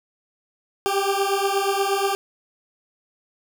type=beating tone pair; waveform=20% pulse; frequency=390.5 / 398.9 Hz; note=G4 / G4; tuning=-7 / +30 cents; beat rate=8.4 Hz; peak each=-18 dBFS; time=0.86-2.15 s; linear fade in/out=0 ms; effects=none